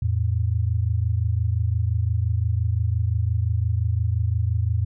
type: tone pair together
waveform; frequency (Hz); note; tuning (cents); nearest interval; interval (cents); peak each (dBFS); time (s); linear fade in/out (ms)
sine; 85.32 / 111.1; F2 / A2; -40 / +17; perfect fourth; 457; -22; 0.02-4.85; 5
effects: none